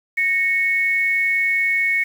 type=tone pair together; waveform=sine; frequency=1864.7 / 2205 Hz; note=A#6 / C#7; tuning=0 / -10 cents; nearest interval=minor third; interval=290 cents; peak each=-22 / -17 dBFS; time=0.17-2.04 s; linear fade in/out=10 ms; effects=7-bit